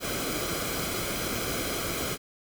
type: noise with comb filter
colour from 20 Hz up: pink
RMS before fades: -31 dBFS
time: 0-2.18 s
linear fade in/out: 50 ms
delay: 1.1 ms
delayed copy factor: -0.6
effects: none